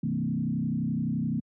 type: tone with frequency modulation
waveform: sine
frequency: 192.3 Hz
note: G3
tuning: 33 cents flat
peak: -25 dBFS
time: 0.03-1.4 s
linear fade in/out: 5 ms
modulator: 31.7 Hz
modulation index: 2
effects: high-pass 100 Hz 12 dB/octave